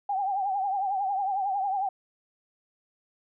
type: tone with vibrato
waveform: sine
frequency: 784 Hz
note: G5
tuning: in tune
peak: -25 dBFS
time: 0.09-1.89 s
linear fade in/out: 5 ms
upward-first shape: triangle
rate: 11 Hz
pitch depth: 100 cents each way
effects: none